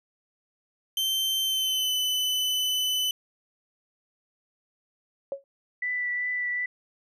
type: tone with pitch glide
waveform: 40% pulse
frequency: 3108 to 3011 Hz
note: G7 to F#7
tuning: -16 to +30 cents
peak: -23 dBFS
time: 0.97-3.11 s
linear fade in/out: 2 ms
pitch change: -54 cents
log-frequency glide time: 1.43-1.94 s
type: tone with exponential decay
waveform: sine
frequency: 552 Hz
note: C#5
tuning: 7 cents flat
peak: -24 dBFS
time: 5.32-5.44 s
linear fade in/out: 1 ms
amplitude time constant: 24 ms
type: tone with vibrato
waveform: sine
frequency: 1975.5 Hz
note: B6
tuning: in tune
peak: -26 dBFS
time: 5.82-6.66 s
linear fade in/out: 5 ms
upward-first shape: triangle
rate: 2.6 Hz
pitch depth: 15 cents each way
effects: none